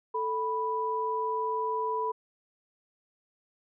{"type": "tone pair together", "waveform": "sine", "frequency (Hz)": [440, 986.2], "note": ["A4", "B5"], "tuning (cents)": [0, -3], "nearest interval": "octave + major second", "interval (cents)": 1397, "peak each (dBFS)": [-32, -29], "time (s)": [0.14, 2.12], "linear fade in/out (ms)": 10, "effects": []}